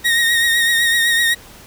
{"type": "tone with vibrato", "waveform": "30% pulse", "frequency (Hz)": 1867, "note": "A#6", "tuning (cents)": 2, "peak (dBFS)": -10, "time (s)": [0.04, 1.35], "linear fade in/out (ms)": 20, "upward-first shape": "triangle", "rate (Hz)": 7.9, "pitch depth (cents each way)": 40, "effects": ["pink hiss -41 dBFS RMS until 1.66 s"]}